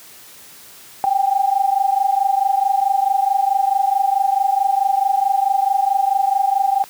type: tone pair together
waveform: sine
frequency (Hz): 775 / 799.6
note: G5 / G5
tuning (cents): -20 / +34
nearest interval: minor second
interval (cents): 54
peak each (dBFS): -17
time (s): 1.04-6.84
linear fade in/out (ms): 0
effects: white hiss -42 dBFS RMS until 6.89 s + high-pass 80 Hz 12 dB/octave